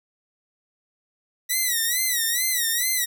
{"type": "tone with vibrato", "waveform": "5% pulse", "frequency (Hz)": 1938, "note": "B6", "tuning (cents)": -33, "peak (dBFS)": -11, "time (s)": [1.49, 3.06], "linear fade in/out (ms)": 20, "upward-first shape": "sine", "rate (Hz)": 2.3, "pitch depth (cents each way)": 120, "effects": []}